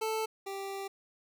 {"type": "tone pair in turn", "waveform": "25% pulse", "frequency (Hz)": [440, 392], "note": ["A4", "G4"], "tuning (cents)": [0, 0], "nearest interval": "major second", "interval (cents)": 200, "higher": "first", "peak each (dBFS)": [-27, -33], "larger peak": "first", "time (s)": [[0.01, 0.26], [0.46, 0.88]], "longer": "second", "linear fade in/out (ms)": 10, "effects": []}